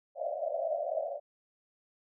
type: band-pass noise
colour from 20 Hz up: pink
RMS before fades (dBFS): -34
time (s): 0.15-1.2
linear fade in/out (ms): 50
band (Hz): 560 to 690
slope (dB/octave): 96
effects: none